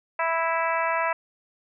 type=harmonic tone; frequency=329.3 Hz; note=E4; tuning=2 cents flat; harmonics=2 / 3 / 4 / 5 / 6 / 7 / 8; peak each=-28 / -26 / -30 / -32 / -32 / -35 / -36 dBFS; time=0.19-1.13 s; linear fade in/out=5 ms; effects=none